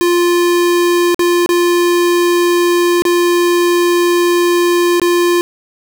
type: tone with dropouts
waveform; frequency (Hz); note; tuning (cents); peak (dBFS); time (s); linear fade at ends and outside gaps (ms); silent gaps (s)
square; 349.2; F4; 0; -10; 0.01-5.41; 0; 1.145-1.193 / 1.461-1.491 / 3.021-3.052 / 4.998-5.017
effects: none